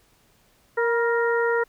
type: harmonic tone with a mistuned harmonic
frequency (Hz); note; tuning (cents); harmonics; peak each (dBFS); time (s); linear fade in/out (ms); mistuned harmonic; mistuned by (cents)
466.2; A#4; 0; 1 / 2 / 3 / 4; -21 / -28 / -27 / -29; 0.77-1.64; 10; 2; +42
effects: pink hiss -61 dBFS RMS until 1.68 s